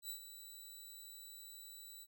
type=tone with ADSR envelope; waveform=10% pulse; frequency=3951 Hz; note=B7; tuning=in tune; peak=-34 dBFS; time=0.02-2.07 s; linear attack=74 ms; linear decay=93 ms; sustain=-10 dB; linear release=45 ms; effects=none